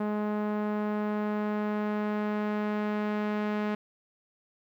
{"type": "tone with low-pass filter sweep", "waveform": "sawtooth", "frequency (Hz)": 210.1, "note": "G#3", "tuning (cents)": 20, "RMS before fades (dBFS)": -30, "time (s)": [0, 3.75], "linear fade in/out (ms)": 5, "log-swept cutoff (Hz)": [1200, 2200], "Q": 0.91, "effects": ["11-bit"]}